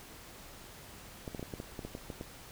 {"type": "clicks", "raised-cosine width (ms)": 2, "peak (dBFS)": -26, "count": 11, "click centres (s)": [1.278, 1.348, 1.395, 1.428, 1.538, 1.601, 1.792, 1.85, 1.951, 2.102, 2.211], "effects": ["pink hiss -51 dBFS RMS until 2.51 s"]}